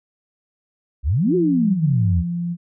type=exponential two-way sweep; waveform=sine; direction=up then down; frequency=58.1 to 378.6 to 75.1 Hz; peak=-15 dBFS; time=1.03-2.24 s; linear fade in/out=50 ms; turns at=1.35 s
type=tone; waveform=sine; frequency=172.8 Hz; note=F3; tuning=18 cents flat; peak=-21 dBFS; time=1.23-2.57 s; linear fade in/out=50 ms
effects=none